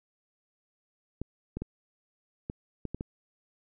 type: clicks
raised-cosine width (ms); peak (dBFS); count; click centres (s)
3; -21; 7; 1.216 / 1.57 / 1.62 / 2.499 / 2.853 / 2.946 / 3.009
effects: none

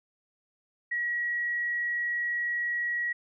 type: tone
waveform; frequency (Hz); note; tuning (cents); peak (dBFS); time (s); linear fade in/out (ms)
sine; 1914; A#6; +45; -27; 0.91-3.13; 10
effects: none

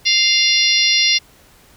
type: harmonic tone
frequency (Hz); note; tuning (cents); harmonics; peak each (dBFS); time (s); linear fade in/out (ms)
698.5; F5; 0; 3 / 4 / 5 / 6 / 7 / 8; -19 / -19 / -19 / -19 / -19 / -19; 0.05-1.19; 20
effects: pink hiss -49 dBFS RMS until 1.76 s

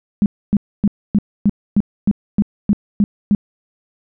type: tone bursts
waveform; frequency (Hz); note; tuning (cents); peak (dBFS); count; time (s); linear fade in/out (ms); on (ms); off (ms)
sine; 205.1; G#3; -21; -9; 11; 0.22-3.349; 0; 39; 270
effects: none

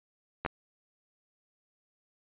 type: clicks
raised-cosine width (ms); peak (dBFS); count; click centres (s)
0.5; -17 / -15; 2; 0.45 / 0.462
effects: resampled to 8000 Hz

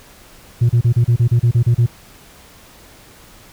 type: tone bursts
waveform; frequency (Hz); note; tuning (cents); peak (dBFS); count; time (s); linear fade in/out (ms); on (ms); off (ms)
sine; 118.7; A#2; +32; -7; 11; 0.61-1.864; 10; 84; 33
effects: tanh soft clip ceiling -8 dBFS + pink hiss -44 dBFS RMS until 3.52 s

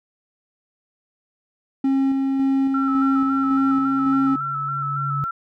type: tone with tremolo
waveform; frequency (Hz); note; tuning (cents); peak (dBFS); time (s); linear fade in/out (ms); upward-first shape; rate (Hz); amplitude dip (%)
triangle; 270; C#4; -45; -14; 1.84-4.36; 5; square; 1.8; 25
type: tone with exponential growth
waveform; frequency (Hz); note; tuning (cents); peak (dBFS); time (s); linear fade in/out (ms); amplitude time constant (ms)
sine; 140; C#3; +18; -22; 2.38-5.24; 0; 620
type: tone with vibrato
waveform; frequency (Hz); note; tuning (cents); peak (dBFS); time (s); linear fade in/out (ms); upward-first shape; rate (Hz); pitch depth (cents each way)
sine; 1331; E6; +16; -23; 2.74-5.31; 5; square; 3.6; 31
effects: none

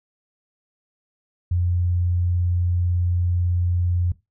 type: tone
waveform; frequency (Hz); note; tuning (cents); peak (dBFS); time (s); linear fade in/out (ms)
sine; 88.2; F2; +18; -18; 1.51-4.12; 5
effects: noise-tail reverb RT60 0.2 s tail -17 dB re dry

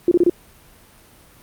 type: tone bursts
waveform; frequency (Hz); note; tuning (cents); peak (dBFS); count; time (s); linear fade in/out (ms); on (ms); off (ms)
sine; 349.2; F4; 0; -10; 4; 0.08-0.297; 2; 34; 27
effects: pink hiss -49 dBFS RMS until 1.42 s + Opus 32 kbps

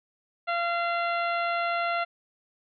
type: harmonic tone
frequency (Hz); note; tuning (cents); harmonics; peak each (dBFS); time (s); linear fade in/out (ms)
687; F5; -29; 1 / 2 / 3 / 4 / 5 / 6; -28 / -29 / -34 / -37 / -43 / -45; 0.47-2.05; 20
effects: none

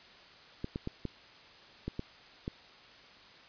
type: clicks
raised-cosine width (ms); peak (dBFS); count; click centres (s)
3; -22; 7; 0.644 / 0.759 / 0.874 / 1.053 / 1.88 / 1.994 / 2.479
effects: white hiss -55 dBFS RMS until 3.48 s + resampled to 11025 Hz

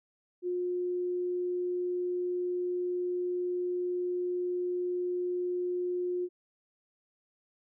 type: tone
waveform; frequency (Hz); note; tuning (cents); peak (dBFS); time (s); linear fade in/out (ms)
sine; 357.8; F4; +42; -29; 0.42-6.29; 50
effects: none

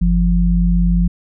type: tone pair together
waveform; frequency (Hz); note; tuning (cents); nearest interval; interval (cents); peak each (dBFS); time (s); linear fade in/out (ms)
sine; 48.71 / 173.7; G1 / F3; -10 / -9; octave + minor seventh; 2201; -13 / -14; 0.01-1.08; 10
effects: none

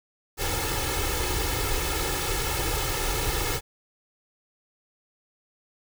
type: noise with comb filter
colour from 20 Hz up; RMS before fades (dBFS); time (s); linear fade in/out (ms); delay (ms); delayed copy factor
pink; -27; 0.37-3.61; 50; 2.3; +1
effects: none

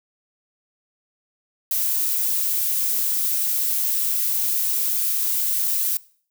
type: noise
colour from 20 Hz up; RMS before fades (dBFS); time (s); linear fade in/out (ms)
violet; -22; 1.71-5.97; 2
effects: noise-tail reverb RT60 0.5 s tail -21 dB re dry

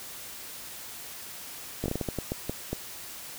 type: slowing click train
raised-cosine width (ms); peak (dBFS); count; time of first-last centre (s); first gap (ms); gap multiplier
2; -16; 11; 1.84-2.73; 18; 1.33
effects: white hiss -42 dBFS RMS until 3.38 s

